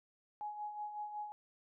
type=tone with tremolo; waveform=sine; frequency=838 Hz; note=G#5; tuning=15 cents sharp; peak=-38 dBFS; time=0.41-1.32 s; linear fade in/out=0 ms; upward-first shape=sine; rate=5.4 Hz; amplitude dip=55%; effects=none